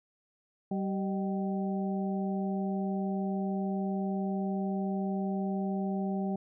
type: harmonic tone with a mistuned harmonic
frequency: 193.4 Hz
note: G3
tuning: 23 cents flat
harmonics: 1 / 2 / 3 / 4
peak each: -30 / -38 / -42 / -40 dBFS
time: 0.71-6.36 s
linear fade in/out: 5 ms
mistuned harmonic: 3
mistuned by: +94 cents
effects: none